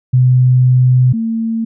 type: tone pair in turn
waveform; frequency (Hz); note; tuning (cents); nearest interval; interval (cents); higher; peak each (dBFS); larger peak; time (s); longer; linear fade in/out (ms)
sine; 126.8 / 225.9; B2 / A3; +46 / +46; minor seventh; 1000; second; -6 / -14; first; 0.13-1.13 / 1.13-1.65; first; 10
effects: none